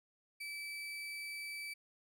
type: tone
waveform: 35% pulse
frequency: 2310 Hz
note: D7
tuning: 29 cents flat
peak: -40 dBFS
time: 0.4-1.74 s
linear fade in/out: 10 ms
effects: none